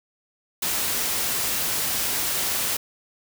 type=noise; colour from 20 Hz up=white; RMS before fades=-25 dBFS; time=0.62-2.77 s; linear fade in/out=5 ms; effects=none